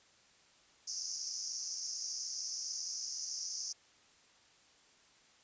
pink band-pass noise, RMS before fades -41 dBFS, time 0.87-3.73 s, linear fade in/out 10 ms, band 5000 to 6500 Hz, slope 96 dB/octave, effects white hiss -65 dBFS RMS until 5.43 s + resampled to 16000 Hz

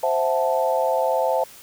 sine chord, F# half-diminished seventh, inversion second, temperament equal, 523.3 / 659.3 / 740 / 880 Hz, C5 / E5 / F#5 / A5, 0 / 0 / 0 / 0 cents, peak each -22 / -23 / -28 / -24 dBFS, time 0.03-1.44 s, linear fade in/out 5 ms, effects white hiss -45 dBFS RMS until 1.62 s

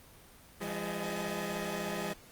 15% pulse tone cluster, 170.2 / 203.2 / 626 / 857 Hz, F3 / G#3 / D#5 / A5, -44 / -38 / +10 / -46 cents, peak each -33 / -31 / -36 / -39 dBFS, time 0.6-2.14 s, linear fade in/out 20 ms, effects pink hiss -56 dBFS RMS until 2.31 s + Opus 24 kbps

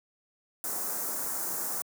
white band-stop noise, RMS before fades -33 dBFS, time 0.64-1.82 s, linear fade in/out 2 ms, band 1500 to 6400 Hz, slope 24 dB/octave, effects high-pass 200 Hz 12 dB/octave

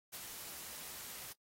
white noise with ADSR envelope, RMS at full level -44 dBFS, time 0.12-1.33 s, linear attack 23 ms, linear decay 49 ms, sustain -4 dB, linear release 10 ms, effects noise-tail reverb RT60 0.1 s tail -22 dB re dry + AAC 48 kbps

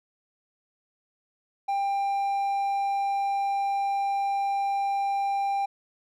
triangle tone, 794 Hz, G5, 22 cents sharp, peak -22 dBFS, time 1.68-5.66 s, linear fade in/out 10 ms, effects none

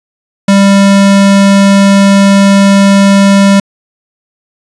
square tone, 197.7 Hz, G3, 15 cents sharp, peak -3 dBFS, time 0.48-3.6 s, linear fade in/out 5 ms, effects resampled to 22050 Hz + 7-bit

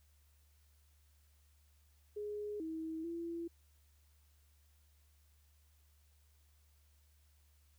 sine tone with pitch steps, 416.7 / 321 / 337 Hz, G#4 / E4 / E4, +6 / -46 / +38 cents, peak -39 dBFS, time 2.16-3.48 s, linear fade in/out 10 ms, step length 440 ms, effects added 73 Hz sine -66 dBFS peak until 7.78 s + white hiss -75 dBFS RMS until 7.78 s

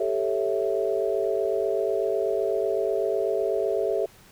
sine chord, A dominant seventh, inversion third, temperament equal, 392 / 440 / 554.4 / 659.3 Hz, G4 / A4 / C#5 / E5, 0 / 0 / 0 / 0 cents, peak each -27 / -27 / -30 / -28 dBFS, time 0-4.06 s, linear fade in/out 5 ms, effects pink hiss -53 dBFS RMS until 4.31 s

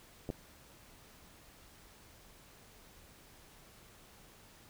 clicks, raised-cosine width 2 ms, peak -26 / -23 dBFS, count 2, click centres 0.291 / 0.302 s, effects pink hiss -59 dBFS RMS until 4.69 s

